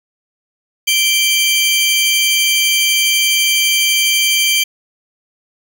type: tone pair together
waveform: sawtooth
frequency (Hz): 2349 / 3136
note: D7 / G7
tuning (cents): 0 / 0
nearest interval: perfect fourth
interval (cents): 500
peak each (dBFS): -11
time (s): 0.87-4.64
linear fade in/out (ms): 10
effects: none